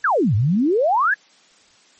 sine exponential two-way sweep, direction down then up, 1749 to 96.6 to 1749 Hz, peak -14 dBFS, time 0.04-1.14 s, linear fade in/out 5 ms, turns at 0.35 s, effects white hiss -53 dBFS RMS until 1.99 s + MP3 32 kbps

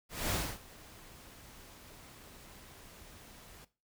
pink noise with ADSR envelope, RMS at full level -32 dBFS, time 0.09-3.65 s, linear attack 220 ms, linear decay 270 ms, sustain -22 dB, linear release 8 ms, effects noise-tail reverb RT60 0.3 s tail -17 dB re dry

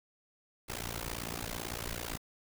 pink noise with amplitude modulation, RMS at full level -35 dBFS, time 0.68-2.18 s, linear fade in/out 20 ms, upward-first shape sine, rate 57.9 Hz, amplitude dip 100%, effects none

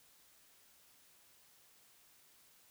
silence, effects white hiss -66 dBFS RMS until 2.7 s

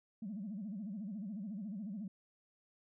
sine tone with vibrato, 204 Hz, G#3, 31 cents flat, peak -39 dBFS, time 0.22-2.08 s, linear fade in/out 5 ms, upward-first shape sine, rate 14 Hz, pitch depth 190 cents each way, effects tanh soft clip ceiling -36 dBFS

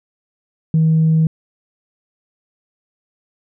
sine tone, 159.6 Hz, D#3, 44 cents sharp, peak -9 dBFS, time 0.74-1.27 s, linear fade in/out 2 ms, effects tanh soft clip ceiling -7 dBFS

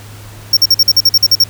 square tone bursts, 5510 Hz, F8, 24 cents flat, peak -5 dBFS, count 11, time 0.53-1.44 s, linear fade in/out 5 ms, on 40 ms, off 47 ms, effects added 104 Hz sine -32 dBFS peak until 1.49 s + pink hiss -37 dBFS RMS until 1.49 s

